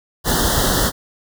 pink band-stop noise, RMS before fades -17 dBFS, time 0.24-0.92 s, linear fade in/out 50 ms, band 1900 to 3000 Hz, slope 96 dB/octave, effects none

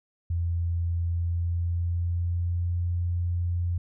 sine tone with pitch glide, 85.2 to 87.24 Hz, F2 to F2, -42 to -1 cents, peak -24 dBFS, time 0.3-3.78 s, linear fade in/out 5 ms, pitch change +41 cents, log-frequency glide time 1.06-2.78 s, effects none

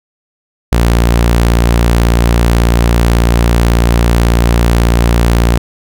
sawtooth tone, 58.2 Hz, A#1, 2 cents flat, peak -3 dBFS, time 0.72-5.58 s, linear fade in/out 5 ms, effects none

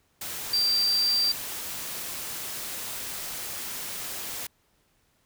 sine tone in noise, 4699 Hz, D8, in tune, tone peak -21 dBFS, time 0.53-1.32 s, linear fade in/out 5 ms, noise white, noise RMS -35 dBFS, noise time 0.21-4.47 s, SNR +11 dB, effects pink hiss -68 dBFS RMS until 5.25 s

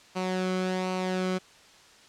sawtooth tone with flanger, 185.1 Hz, F#3, 1 cent sharp, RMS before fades -29 dBFS, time 0.15-1.39 s, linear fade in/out 20 ms, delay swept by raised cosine 0.57 to 1.13 ms, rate 1.3 Hz, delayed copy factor -0.5, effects white hiss -54 dBFS RMS until 2.08 s + low-pass 6000 Hz 12 dB/octave

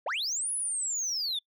sine linear two-way sweep, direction up then down, 440 to 10460 to 3445 Hz, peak -26 dBFS, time 0.06-1.39 s, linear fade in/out 5 ms, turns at 0.52 s, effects noise-tail reverb RT60 0.1 s tail -26 dB re dry + tanh soft clip ceiling -28 dBFS

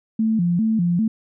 sine tone with vibrato, 196 Hz, G3, in tune, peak -16 dBFS, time 0.19-1.08 s, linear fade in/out 5 ms, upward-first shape square, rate 2.5 Hz, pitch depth 210 cents each way, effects none

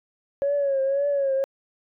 sine tone with vibrato, 554.4 Hz, C#5, in tune, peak -19 dBFS, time 0.42-1.44 s, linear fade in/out 0 ms, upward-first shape triangle, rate 1.9 Hz, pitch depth 71 cents each way, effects tanh soft clip ceiling -16 dBFS

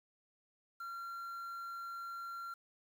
triangle tone with quantisation, 1373 Hz, F6, 30 cents flat, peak -40 dBFS, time 0.8-2.54 s, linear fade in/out 5 ms, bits 10, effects none

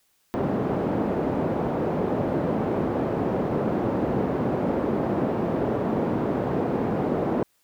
pink band-pass noise, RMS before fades -25 dBFS, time 0.34-7.43 s, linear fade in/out 0 ms, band 190 to 580 Hz, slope 12 dB/octave, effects white hiss -67 dBFS RMS until 7.63 s

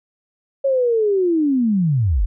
sine linear sweep, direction down, 554.4 to 36.09 Hz, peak -14 dBFS, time 0.64-2.26 s, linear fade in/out 10 ms, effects none

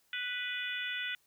harmonic tone, 493.9 Hz, B4, in tune, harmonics 3 / 4 / 5 / 6 / 7, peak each -39 / -40 / -41 / -42 / -42 dBFS, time 0.13-1.15 s, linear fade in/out 2 ms, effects white hiss -71 dBFS RMS until 1.26 s

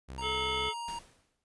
sawtooth tone, 65.41 Hz, C2, in tune, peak -37 dBFS, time 0.08-0.7 s, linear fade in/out 20 ms
square tone with pitch glide, 932.3 to 938.2 Hz, A#5 to A#5, 0 to +11 cents, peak -37 dBFS, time 0.18-0.99 s, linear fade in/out 5 ms, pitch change +11 cents, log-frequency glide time 0.5-0.73 s
harmonic tone, 432 Hz, A4, 32 cents flat, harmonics 1 / 3 / 5 / 7 / 8, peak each -37 / -37 / -37 / -37 / -37 dBFS, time 0.21-0.74 s, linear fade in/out 50 ms
pink noise with exponential decay, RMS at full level -45 dBFS, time 0.88-1.44 s, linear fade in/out 1 ms, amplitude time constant 120 ms
effects resampled to 24000 Hz

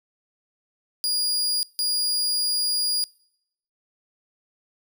sawtooth tone bursts at uneven times, 4860 Hz, D#8, 42 cents flat, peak -19 dBFS, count 2, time 1.04-1.63 / 1.79-3.04 s, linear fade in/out 0 ms, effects noise-tail reverb RT60 0.8 s tail -26 dB re dry

